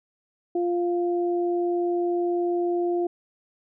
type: tone pair together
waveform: sine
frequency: 349.2 / 698.4 Hz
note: F4 / F5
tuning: 0 / 0 cents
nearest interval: octave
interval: 1200 cents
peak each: -22 / -31 dBFS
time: 0.55-3.07 s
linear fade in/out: 5 ms
effects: none